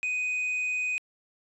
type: tone with quantisation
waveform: triangle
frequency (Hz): 2496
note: D#7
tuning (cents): +5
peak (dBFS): -25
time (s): 0.03-0.98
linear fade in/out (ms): 0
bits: 9
effects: resampled to 24000 Hz